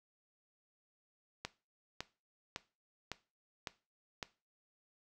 click train, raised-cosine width 0.2 ms, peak -21 dBFS, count 6, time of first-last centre 1.45-4.228 s, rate 1.8 Hz, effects noise-tail reverb RT60 0.3 s tail -17 dB re dry

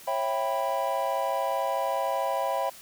triangle chord, C# half-diminished seventh, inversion none, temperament equal with one note detuned, 545.8 / 659.3 / 784 / 987.8 Hz, C#5 / E5 / G5 / B5, -27 / 0 / 0 / 0 cents, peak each -29 dBFS, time 0.07-2.7 s, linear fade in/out 10 ms, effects white hiss -48 dBFS RMS until 2.81 s

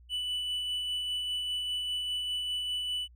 triangle tone with tremolo, 2974 Hz, F#7, 8 cents sharp, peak -28 dBFS, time 0.09-3.08 s, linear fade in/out 50 ms, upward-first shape sine, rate 5 Hz, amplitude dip 25%, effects added 60 Hz sine -53 dBFS peak until 3.15 s

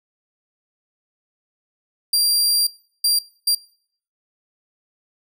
sawtooth tone bursts at uneven times, 4747 Hz, D8, 18 cents sharp, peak -12 dBFS, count 3, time 2.13-2.67 / 3.04-3.19 / 3.47-3.55 s, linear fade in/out 5 ms, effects noise-tail reverb RT60 0.6 s tail -25 dB re dry

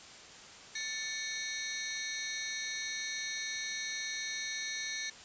15% pulse ring-modulated tone, 1996 Hz, B6, 18 cents sharp, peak -26 dBFS, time 0.75-5.1 s, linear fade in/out 5 ms, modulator 233 Hz, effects white hiss -51 dBFS RMS until 5.24 s + resampled to 16000 Hz

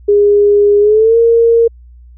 sine tone with pitch glide, 409.8 to 462.6 Hz, G#4 to A#4, -23 to -13 cents, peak -5 dBFS, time 0.08-1.68 s, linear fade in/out 10 ms, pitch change +210 cents, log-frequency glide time 0.8-1.17 s, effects added 60 Hz sine -35 dBFS peak until 2.17 s

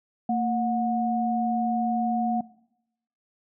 sine tone pair together, 228.3 / 727 Hz, A#3 / F#5, -36 / -31 cents, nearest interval octave + minor sixth, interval 2005 cents, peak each -24 / -25 dBFS, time 0.29-2.41 s, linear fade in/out 5 ms, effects noise-tail reverb RT60 0.8 s tail -20 dB re dry

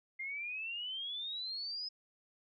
sine exponential sweep, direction up, 2093 to 5110 Hz, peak -38 dBFS, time 0.19-1.89 s, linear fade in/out 10 ms, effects none

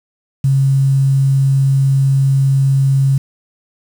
sine tone with quantisation, 135.9 Hz, C#3, 34 cents flat, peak -9 dBFS, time 0.44-3.18 s, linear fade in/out 5 ms, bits 6, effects none

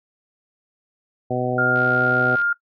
harmonic tone, 125.2 Hz, B2, 24 cents sharp, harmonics 1 / 2 / 3 / 4 / 5 / 6, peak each -27 / -27 / -27 / -27 / -27 / -27 dBFS, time 1.3-2.36 s, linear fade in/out 10 ms
sine tone, 1407 Hz, F6, 12 cents sharp, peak -17 dBFS, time 1.58-2.53 s, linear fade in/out 5 ms
click train, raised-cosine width 0.3 ms, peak -23 dBFS, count 46, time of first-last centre 1.76-2.415 s, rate 68.7 Hz
effects noise-tail reverb RT60 0.1 s tail -20 dB re dry

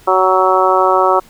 harmonic tone, 187 Hz, F#3, 19 cents sharp, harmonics 2 / 3 / 4 / 5 / 6 / 7, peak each -16 / -16 / -16 / -16 / -16 / -16 dBFS, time 0.07-1.2 s, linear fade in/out 10 ms, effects pink hiss -45 dBFS RMS until 1.29 s

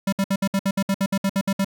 square tone bursts, 195.6 Hz, G3, 4 cents flat, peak -19 dBFS, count 14, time 0.07-1.646 s, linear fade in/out 5 ms, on 55 ms, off 62 ms, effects none

